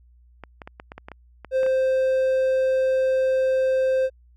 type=clicks; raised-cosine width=0.5 ms; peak=-22 dBFS; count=11; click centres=0.437 / 0.618 / 0.675 / 0.799 / 0.919 / 0.98 / 1.085 / 1.117 / 1.447 / 1.632 / 1.664 s
type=tone; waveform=triangle; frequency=523.3 Hz; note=C5; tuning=in tune; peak=-16 dBFS; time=1.51-4.1 s; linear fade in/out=50 ms
effects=added 60 Hz sine -51 dBFS peak until 4.36 s